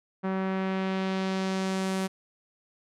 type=tone with low-pass filter sweep; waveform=sawtooth; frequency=190.1 Hz; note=F#3; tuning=47 cents sharp; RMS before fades=-29 dBFS; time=0.23-2.08 s; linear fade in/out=20 ms; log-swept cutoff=1500 to 11000 Hz; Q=1; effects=none